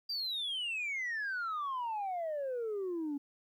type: exponential sweep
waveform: sine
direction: down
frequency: 4789 to 277.2 Hz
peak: -32 dBFS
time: 0.09-3.18 s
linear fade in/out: 10 ms
effects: tanh soft clip ceiling -32 dBFS + 12-bit